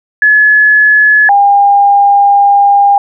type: tone pair in turn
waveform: sine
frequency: 1706 / 805.1 Hz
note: G#6 / G5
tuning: +46 / +46 cents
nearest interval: octave + minor second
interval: 1300 cents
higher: first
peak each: -3 dBFS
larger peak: neither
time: 0.22-1.29 / 1.29-2.98 s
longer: second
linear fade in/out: 2 ms
effects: none